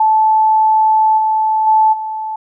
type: tone with level steps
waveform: sine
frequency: 872 Hz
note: A5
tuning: 16 cents flat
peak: -8 / -11 / -7 / -19 dBFS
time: 0-2.36 s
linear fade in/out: 5 ms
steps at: 1.17 / 1.66 / 1.92 s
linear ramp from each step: 20 ms
effects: none